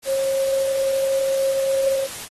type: tone in noise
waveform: sine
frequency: 540 Hz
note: C#5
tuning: 45 cents flat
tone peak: -18 dBFS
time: 0.05-2.08 s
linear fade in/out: 50 ms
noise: white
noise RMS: -33 dBFS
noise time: 0.02-2.29 s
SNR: +12 dB
effects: AAC 32 kbps